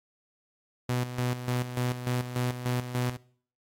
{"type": "tone with tremolo", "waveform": "sawtooth", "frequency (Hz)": 124, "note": "B2", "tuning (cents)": 7, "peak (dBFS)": -22, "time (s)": [0.89, 3.17], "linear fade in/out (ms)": 5, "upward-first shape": "square", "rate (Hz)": 3.4, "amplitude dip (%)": 65, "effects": ["noise-tail reverb RT60 0.5 s tail -20 dB re dry", "AAC 64 kbps"]}